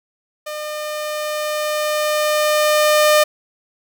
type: tone with level ramp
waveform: sawtooth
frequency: 605 Hz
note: D#5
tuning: 49 cents flat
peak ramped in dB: -22 to -6 dBFS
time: 0.46-3.24 s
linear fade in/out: 10 ms
effects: none